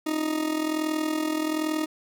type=tone with amplitude modulation; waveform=40% pulse; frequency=311.1 Hz; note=D#4; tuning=in tune; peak=-21 dBFS; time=0.06-1.86 s; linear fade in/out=10 ms; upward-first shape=sine; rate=41.2 Hz; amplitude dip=65%; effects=none